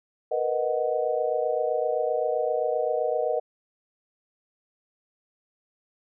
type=chord; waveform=sine; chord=B major seventh; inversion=third; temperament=equal; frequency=466.2 / 493.9 / 622.3 / 740 Hz; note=A#4 / B4 / D#5 / F#5; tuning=0 / 0 / 0 / 0 cents; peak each=-29 / -28 / -27 / -31 dBFS; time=0.31-3.4 s; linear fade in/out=10 ms; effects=none